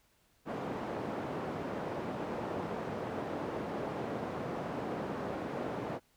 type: band-pass noise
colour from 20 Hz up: white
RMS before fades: -38 dBFS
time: 0.45-6 s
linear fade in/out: 50 ms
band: 130 to 640 Hz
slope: 12 dB/octave
effects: pink hiss -70 dBFS RMS until 6.16 s